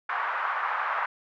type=band-pass noise; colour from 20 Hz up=white; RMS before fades=-29 dBFS; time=0.09-1.06 s; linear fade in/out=5 ms; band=840 to 1500 Hz; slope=24 dB/octave; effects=none